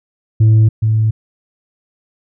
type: tone with echo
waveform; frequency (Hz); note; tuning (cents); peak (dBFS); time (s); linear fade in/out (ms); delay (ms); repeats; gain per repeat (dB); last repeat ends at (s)
sine; 109.7; A2; -5; -3; 0.4-0.69; 10; 420; 1; -6; 1.11
effects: tanh soft clip ceiling -5 dBFS